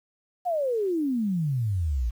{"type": "exponential sweep", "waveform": "sine", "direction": "down", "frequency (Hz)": [740, 54.2], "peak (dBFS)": -23, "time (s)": [0.45, 2.11], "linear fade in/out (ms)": 20, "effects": ["9-bit"]}